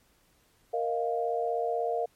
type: chord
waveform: sine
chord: Bb suspended fourth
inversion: none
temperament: equal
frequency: 466.2 / 622.3 / 698.5 Hz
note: Bb4 / Eb5 / F5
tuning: 0 / 0 / 0 cents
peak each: -30 / -34 / -30 dBFS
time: 0.73-2.06 s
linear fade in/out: 10 ms
effects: pink hiss -66 dBFS RMS until 2.15 s + MP3 64 kbps